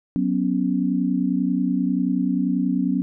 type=chord; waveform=sine; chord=F# suspended fourth; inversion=none; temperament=equal; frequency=185 / 246.9 / 277.2 Hz; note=F#3 / B3 / C#4; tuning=0 / 0 / 0 cents; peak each=-23 dBFS; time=0.16-3.02 s; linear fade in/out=0 ms; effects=none